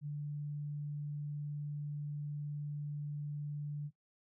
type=tone; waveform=sine; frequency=146.83 Hz; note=D3; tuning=in tune; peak=-37 dBFS; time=0.01-3.91 s; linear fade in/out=50 ms; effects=noise-tail reverb RT60 0.1 s tail -18 dB re dry